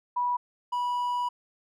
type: tone pair in turn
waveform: sine / triangle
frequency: 978 / 978 Hz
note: B5 / B5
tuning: -17 / -17 cents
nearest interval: unison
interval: 0 cents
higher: neither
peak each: -24 dBFS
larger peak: neither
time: 0.16-0.37 / 0.72-1.29 s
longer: second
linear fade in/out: 10 ms
effects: none